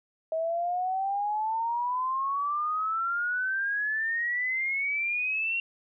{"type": "exponential sweep", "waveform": "sine", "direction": "up", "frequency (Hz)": [637, 2758], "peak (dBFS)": -26, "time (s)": [0.32, 5.6], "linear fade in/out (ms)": 2, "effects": []}